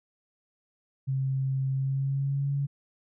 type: tone with pitch glide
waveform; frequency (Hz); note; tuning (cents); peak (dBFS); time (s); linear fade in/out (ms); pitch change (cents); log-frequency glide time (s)
sine; 133.8 to 140.45; C3 to C#3; +39 to +23; -25; 1.07-2.67; 20; +84; 1.73-2.52
effects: none